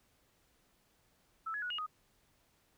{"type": "tone with pitch steps", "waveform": "sine", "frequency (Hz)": [1317, 1690, 1463, 2868, 1247], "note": ["E6", "G#6", "F#6", "F7", "D#6"], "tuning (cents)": [-2, 30, -20, 45, 3], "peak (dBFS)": -36, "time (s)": [1.46, 1.865], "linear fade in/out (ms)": 10, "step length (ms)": 81, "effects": ["pink hiss -72 dBFS RMS until 2.77 s"]}